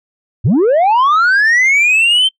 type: linear sweep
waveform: sine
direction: up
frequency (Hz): 83.8 to 3136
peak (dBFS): -5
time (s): 0.44-2.29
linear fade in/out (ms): 20
effects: noise-tail reverb RT60 0.1 s tail -24 dB re dry + tanh soft clip ceiling -7 dBFS

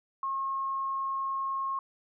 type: tone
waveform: sine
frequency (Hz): 1081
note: C#6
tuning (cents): -44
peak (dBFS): -29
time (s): 0.23-1.79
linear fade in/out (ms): 2
effects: none

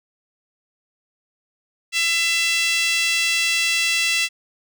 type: tone with high-pass filter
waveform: 5% pulse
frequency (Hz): 670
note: E5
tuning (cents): +28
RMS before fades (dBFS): -20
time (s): 1.92-4.29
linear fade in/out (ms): 50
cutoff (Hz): 2400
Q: 4.7
effects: none

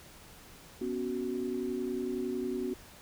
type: chord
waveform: sine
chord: B suspended second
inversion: none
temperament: just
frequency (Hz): 246.9 / 277.8 / 370.4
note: B3 / C#4 / F#4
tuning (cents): 0 / +4 / +2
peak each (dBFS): -36 / -38 / -34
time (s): 0.81-2.74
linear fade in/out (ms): 5
effects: pink hiss -53 dBFS RMS until 3.01 s

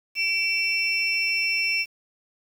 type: tone cluster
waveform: sine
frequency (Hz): 2312 / 2693 / 5400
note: D7 / E7 / E8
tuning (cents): -28 / +36 / +41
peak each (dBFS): -25 / -24 / -27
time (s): 0.15-1.86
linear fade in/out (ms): 50
effects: tanh soft clip ceiling -14 dBFS + 8-bit

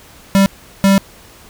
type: tone bursts at uneven times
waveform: square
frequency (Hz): 195.7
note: G3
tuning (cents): -3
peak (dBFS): -8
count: 2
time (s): 0.35-0.46 / 0.84-0.98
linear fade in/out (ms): 0
effects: pink hiss -42 dBFS RMS until 1.49 s

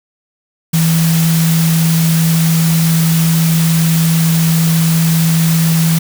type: tone in noise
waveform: sine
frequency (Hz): 163.5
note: E3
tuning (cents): -14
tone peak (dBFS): -9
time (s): 0.73-5.99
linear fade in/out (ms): 10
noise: white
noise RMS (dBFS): -20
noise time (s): 0.73-5.99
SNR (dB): +8
effects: none

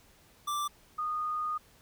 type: tone pair in turn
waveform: square / sine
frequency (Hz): 1174.7 / 1231.5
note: D6 / D#6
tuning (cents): 0 / -18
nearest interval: minor second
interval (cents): 82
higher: second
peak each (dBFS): -31 / -30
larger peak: second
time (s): 0.47-0.68 / 0.98-1.58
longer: second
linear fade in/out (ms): 10
effects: pink hiss -61 dBFS RMS until 1.81 s

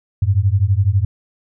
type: beating tone pair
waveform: sine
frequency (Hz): 92.5 / 104.5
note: F#2 / G#2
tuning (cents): 0 / +11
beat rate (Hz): 12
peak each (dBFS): -15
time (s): 0.22-1.05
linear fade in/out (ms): 5
effects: none

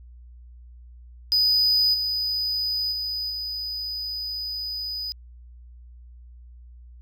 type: tone with level steps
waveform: triangle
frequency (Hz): 4978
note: D#8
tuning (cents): 0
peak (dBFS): -16 / -22 / -25 / -27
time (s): 1.32-5.12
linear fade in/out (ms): 0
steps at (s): 1.93 / 2.91 / 3.29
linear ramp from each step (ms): 20
effects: added 60 Hz sine -43 dBFS peak until 7.01 s

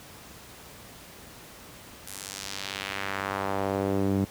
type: tone with band-pass filter sweep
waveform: sawtooth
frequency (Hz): 98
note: G2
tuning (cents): 0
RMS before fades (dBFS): -30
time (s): 2.07-4.25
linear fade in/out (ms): 5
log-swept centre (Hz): 11000 to 230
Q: 1.2
effects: pink hiss -47 dBFS RMS until 4.3 s + high-pass 60 Hz 12 dB/octave

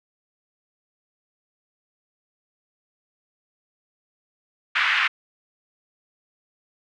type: band-pass noise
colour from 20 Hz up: white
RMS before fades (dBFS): -21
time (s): 4.75-5.08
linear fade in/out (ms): 10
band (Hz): 1300 to 2500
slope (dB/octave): 24
effects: none

